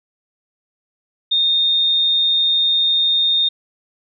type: tone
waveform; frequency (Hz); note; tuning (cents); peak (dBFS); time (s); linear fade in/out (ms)
sine; 3666; A#7; -30; -13; 1.31-3.49; 10
effects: none